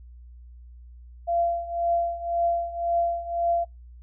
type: tone with tremolo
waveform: sine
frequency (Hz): 685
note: F5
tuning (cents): -34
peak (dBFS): -19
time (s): 1.27-3.65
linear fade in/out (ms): 20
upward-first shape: triangle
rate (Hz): 1.9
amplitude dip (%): 85
effects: noise-tail reverb RT60 0.2 s tail -25 dB re dry + added 60 Hz sine -43 dBFS peak until 4.02 s